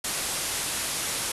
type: low-pass noise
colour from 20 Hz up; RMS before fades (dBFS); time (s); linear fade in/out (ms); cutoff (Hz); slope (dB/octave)
white; -30; 0.04-1.32; 5; 12000; 96
effects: none